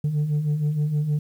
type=beating tone pair; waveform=sine; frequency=144.5 / 150.9 Hz; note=D3 / D3; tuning=-28 / +47 cents; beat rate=6.4 Hz; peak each=-26 / -19 dBFS; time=0.04-1.19 s; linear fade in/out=5 ms; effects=tanh soft clip ceiling -18 dBFS + 9-bit